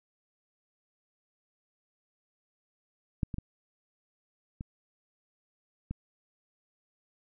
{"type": "clicks", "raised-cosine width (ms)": 5, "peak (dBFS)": [-15, -23, -22, -25, -22], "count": 5, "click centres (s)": [3.232, 3.342, 3.384, 4.609, 5.91], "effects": []}